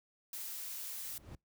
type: noise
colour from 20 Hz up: blue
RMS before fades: -43 dBFS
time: 0.33-1.18 s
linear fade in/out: 2 ms
type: noise with exponential growth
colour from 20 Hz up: brown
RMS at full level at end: -44 dBFS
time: 0.84-1.35 s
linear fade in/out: 1 ms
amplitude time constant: 110 ms
effects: noise-tail reverb RT60 0.2 s tail -26 dB re dry + high-pass 60 Hz 12 dB/octave